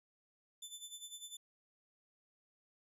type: tone with tremolo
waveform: 20% pulse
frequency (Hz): 3520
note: A7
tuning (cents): 0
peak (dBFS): -39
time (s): 0.62-1.37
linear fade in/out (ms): 5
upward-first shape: sine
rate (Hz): 10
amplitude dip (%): 75
effects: none